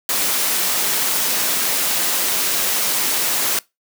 white noise with amplitude modulation, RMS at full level -18 dBFS, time 0.09-3.59 s, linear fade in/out 2 ms, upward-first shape sine, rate 190 Hz, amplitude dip 25%, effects noise-tail reverb RT60 0.2 s tail -22 dB re dry + high-pass 200 Hz 12 dB/octave

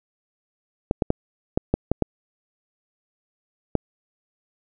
clicks, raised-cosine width 2 ms, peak -5 dBFS, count 8, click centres 0.911 / 1.022 / 1.104 / 1.575 / 1.74 / 1.916 / 2.023 / 3.753 s, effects none

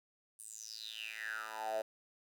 10% pulse tone with high-pass filter sweep, 110 Hz, A2, in tune, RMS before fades -43 dBFS, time 0.39-1.82 s, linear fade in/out 5 ms, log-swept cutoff 9600 to 580 Hz, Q 8.8, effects none

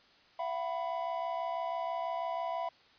triangle chord, E suspended second, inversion none, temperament equal with one note detuned, 673.9 / 740 / 987.8 Hz, E5 / F#5 / B5, +38 / 0 / 0 cents, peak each -34 / -37 / -36 dBFS, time 0.39-2.69 s, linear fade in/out 5 ms, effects white hiss -62 dBFS RMS until 2.98 s + resampled to 11025 Hz

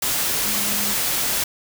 sine tone in noise, 205.9 Hz, G#3, 15 cents flat, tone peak -32 dBFS, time 0.46-0.94 s, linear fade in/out 5 ms, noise white, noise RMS -22 dBFS, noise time 0.02-1.44 s, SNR -13 dB, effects none

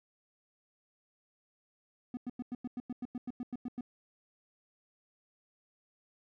triangle tone bursts, 246.2 Hz, B3, 5 cents flat, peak -33 dBFS, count 14, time 2.14-3.809 s, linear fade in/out 2 ms, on 31 ms, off 95 ms, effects none

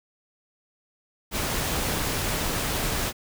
pink noise, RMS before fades -27 dBFS, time 1.31-3.13 s, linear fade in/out 50 ms, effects none

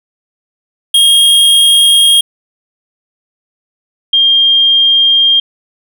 square / sine tone pair in turn, 3249 / 3208 Hz, G#7 / G7, -39 / +39 cents, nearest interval unison, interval 22 cents, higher first, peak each -5 dBFS, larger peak neither, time 0.94-2.21 / 4.13-5.4 s, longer neither, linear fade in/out 5 ms, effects none

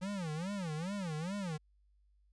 square tone with vibrato, 176.4 Hz, F3, 18 cents sharp, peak -37 dBFS, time 0.01-1.58 s, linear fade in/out 20 ms, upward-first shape sine, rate 2.4 Hz, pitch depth 260 cents each way, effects added 50 Hz sine -66 dBFS peak until 2.32 s + resampled to 22050 Hz

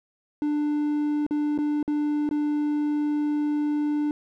triangle tone with dropouts, 296.5 Hz, D4, 17 cents sharp, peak -20 dBFS, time 0.42-4.11 s, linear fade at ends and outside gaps 1 ms, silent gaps 1.265-1.309 / 1.578-1.587 / 1.828-1.878 / 2.291-2.311 s, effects none

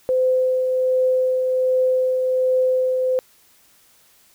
sine tone with tremolo, 513 Hz, C5, 34 cents flat, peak -14 dBFS, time 0.09-3.19 s, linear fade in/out 0 ms, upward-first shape triangle, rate 1.3 Hz, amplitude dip 35%, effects white hiss -55 dBFS RMS until 4.34 s

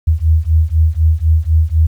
sine beating tone pair, 77.78 / 81.78 Hz, D#2 / E2, 0 / -13 cents, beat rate 4 Hz, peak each -12 dBFS, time 0.07-1.87 s, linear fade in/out 10 ms, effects 8-bit

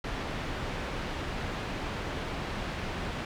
pink low-pass noise, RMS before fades -35 dBFS, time 0.04-3.25 s, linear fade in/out 2 ms, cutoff 3100 Hz, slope 12 dB/octave, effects none

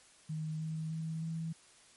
sine tone with pitch steps, 156.4 / 158.49 / 160.61 / 162.76 Hz, D#3 / D#3 / E3 / E3, +9 / +32 / -45 / -22 cents, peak -35 dBFS, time 0.29-1.53 s, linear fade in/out 10 ms, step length 310 ms, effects white hiss -61 dBFS RMS until 1.96 s + MP3 48 kbps

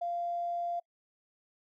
triangle tone with tanh clipping, 693 Hz, F5, 14 cents flat, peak -31 dBFS, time 0.01-0.8 s, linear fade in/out 10 ms, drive 3 dB, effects noise-tail reverb RT60 0.1 s tail -26 dB re dry

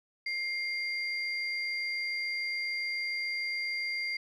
sine tone pair together, 2115 / 4748 Hz, C7 / D8, +18 / +18 cents, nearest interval octave + major second, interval 1400 cents, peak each -31 / -37 dBFS, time 0.26-4.17 s, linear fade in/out 5 ms, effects tanh soft clip ceiling -25 dBFS

